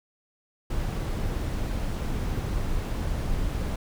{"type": "noise", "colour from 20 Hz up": "brown", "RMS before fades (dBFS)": -28, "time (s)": [0.7, 3.76], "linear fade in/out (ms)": 5, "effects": []}